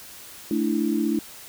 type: chord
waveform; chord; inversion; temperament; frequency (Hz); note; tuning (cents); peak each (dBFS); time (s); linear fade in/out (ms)
sine; A suspended fourth; none; equal; 220 / 293.7 / 329.6; A3 / D4 / E4; 0 / 0 / 0; -25; 0.51-1.19; 2
effects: white hiss -43 dBFS RMS until 1.48 s